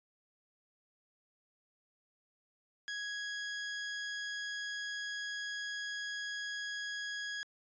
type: tone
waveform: sawtooth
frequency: 1661.2 Hz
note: G#6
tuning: in tune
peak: -34 dBFS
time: 2.88-7.43 s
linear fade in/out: 0 ms
effects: resampled to 16000 Hz